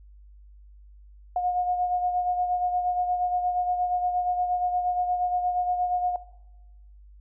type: beating tone pair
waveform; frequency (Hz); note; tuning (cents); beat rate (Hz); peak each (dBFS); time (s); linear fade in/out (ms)
sine; 719 / 727.5; F#5 / F#5; -50 / -29; 8.5; -24 / -32; 1.36-6.16; 2
effects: noise-tail reverb RT60 1.0 s tail -18 dB re dry + added 50 Hz sine -47 dBFS peak until 7.2 s

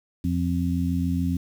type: harmonic tone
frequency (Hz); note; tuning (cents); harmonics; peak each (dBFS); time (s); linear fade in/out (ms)
87; F2; -6; 1 / 2 / 3; -26 / -26 / -26; 0.24-1.37; 5
effects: 8-bit

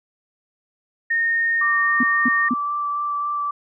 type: tone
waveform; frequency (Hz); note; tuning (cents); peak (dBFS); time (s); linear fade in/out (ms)
sine; 1840; A#6; -23; -17; 1.1-2.49; 10
type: tone with vibrato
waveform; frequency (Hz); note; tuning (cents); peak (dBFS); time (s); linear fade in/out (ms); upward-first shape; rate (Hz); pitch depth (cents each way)
sine; 1167; D6; -11; -21; 1.61-3.51; 5; sine; 3.7; 10
type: tone bursts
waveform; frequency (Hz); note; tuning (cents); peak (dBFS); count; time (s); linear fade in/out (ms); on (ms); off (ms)
sine; 248.2; B3; +9; -17; 3; 2-2.539; 5; 33; 220
effects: none

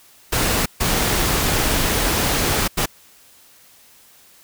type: noise bursts at uneven times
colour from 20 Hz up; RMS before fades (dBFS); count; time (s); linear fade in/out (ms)
pink; -19; 3; 0.32-0.66 / 0.8-2.68 / 2.77-2.86; 10
effects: white hiss -50 dBFS RMS until 4.43 s

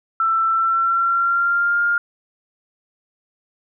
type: tone with pitch glide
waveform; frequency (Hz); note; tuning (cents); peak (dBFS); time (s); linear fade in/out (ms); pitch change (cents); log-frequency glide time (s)
sine; 1334 to 1408.4; E6 to F6; +20 to +14; -15; 0.2-1.98; 2; +94; 0.49-1.82
effects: none

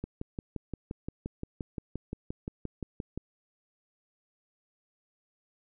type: click train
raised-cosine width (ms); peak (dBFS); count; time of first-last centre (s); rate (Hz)
3; -22; 19; 0.04-3.176; 5.74
effects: none

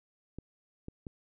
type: clicks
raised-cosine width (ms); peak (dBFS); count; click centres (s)
3; -28; 3; 0.386 / 0.884 / 1.068
effects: none

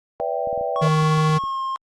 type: chord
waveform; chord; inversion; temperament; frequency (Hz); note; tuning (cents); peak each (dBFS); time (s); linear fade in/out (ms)
sine; E minor seventh; second; equal with one note detuned; 493.9 / 577.2 / 659.3 / 784; B4 / D5 / E5 / G5; 0 / -30 / 0 / 0; -27; 0.2-0.88; 0
type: clicks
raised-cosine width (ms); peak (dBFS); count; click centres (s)
3; -27; 10; 0.473 / 0.529 / 0.577 / 0.611 / 0.814 / 1.025 / 1.176 / 1.294 / 1.371 / 1.438
type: tone with pitch glide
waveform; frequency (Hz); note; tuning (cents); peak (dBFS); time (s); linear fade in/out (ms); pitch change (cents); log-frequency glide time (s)
triangle; 1104 to 1065.8; C#6 to C6; -7 to +32; -21; 0.76-1.76; 0; -61; 1.26-1.62
type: tone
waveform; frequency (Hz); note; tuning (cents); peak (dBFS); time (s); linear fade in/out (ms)
square; 155.56; D#3; 0; -17; 0.81-1.39; 20
effects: low-pass 7000 Hz 12 dB/octave + Opus 48 kbps

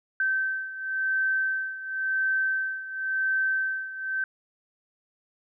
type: beating tone pair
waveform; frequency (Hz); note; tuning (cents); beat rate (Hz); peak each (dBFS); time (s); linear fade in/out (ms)
sine; 1547 / 1547.94; G6 / G6; -23 / -22; 0.94; -26 / -30; 0.2-4.24; 2
effects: none

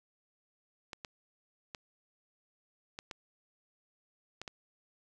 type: clicks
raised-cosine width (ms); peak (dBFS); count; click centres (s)
0.2; -24; 7; 0.932 / 1.048 / 1.748 / 2.989 / 3.112 / 4.416 / 4.478
effects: none

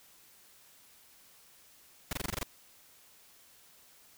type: noise bursts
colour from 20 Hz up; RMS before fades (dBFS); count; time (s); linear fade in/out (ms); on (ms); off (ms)
pink; -34; 8; 2.11-2.431; 2; 20; 23
effects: white hiss -60 dBFS RMS until 4.17 s

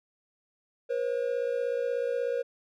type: tone pair together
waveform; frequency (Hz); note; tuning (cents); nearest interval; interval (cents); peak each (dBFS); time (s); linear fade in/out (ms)
triangle; 481.3 / 537.8; B4 / C5; -45 / +47; major second; 192; -27 / -29; 0.89-2.43; 20
effects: none

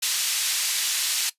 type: band-pass noise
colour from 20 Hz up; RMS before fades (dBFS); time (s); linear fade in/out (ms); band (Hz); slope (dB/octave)
pink; -25; 0.02-1.3; 10; 3300 to 12000; 12
effects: noise-tail reverb RT60 0.1 s tail -17 dB re dry + resampled to 32000 Hz

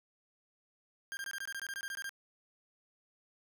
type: tone bursts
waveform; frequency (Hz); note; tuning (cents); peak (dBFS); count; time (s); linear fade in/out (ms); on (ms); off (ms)
40% pulse; 1598; G6; +33; -37; 14; 1.12-2.093; 0; 50; 21
effects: none

